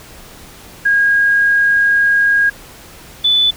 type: tone pair in turn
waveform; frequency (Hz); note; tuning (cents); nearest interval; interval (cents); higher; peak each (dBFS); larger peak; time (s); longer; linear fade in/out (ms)
sine; 1633 / 3485; G#6 / A7; -30 / -17; octave + minor second; 1313; second; -9; neither; 0.85-2.5 / 3.24-3.51; first; 10
effects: pink hiss -38 dBFS RMS until 3.56 s